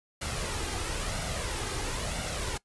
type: noise with flanger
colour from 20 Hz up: pink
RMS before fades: -33 dBFS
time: 0.21-2.58 s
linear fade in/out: 10 ms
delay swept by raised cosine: 1.4 to 2.5 ms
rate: 1 Hz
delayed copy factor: +0.5
effects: noise-tail reverb RT60 0.1 s tail -20 dB re dry + resampled to 24000 Hz